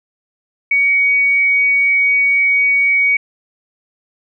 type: tone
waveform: sine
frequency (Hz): 2249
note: C#7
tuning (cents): +24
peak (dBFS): -10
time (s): 0.71-3.17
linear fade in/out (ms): 5
effects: none